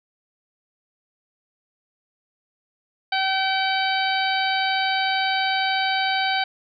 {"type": "harmonic tone", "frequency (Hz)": 767, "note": "G5", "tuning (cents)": -38, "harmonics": [1, 2, 3, 4, 5, 6], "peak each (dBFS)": [-23, -26, -28, -29, -30, -31], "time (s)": [3.12, 6.44], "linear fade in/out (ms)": 5, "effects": []}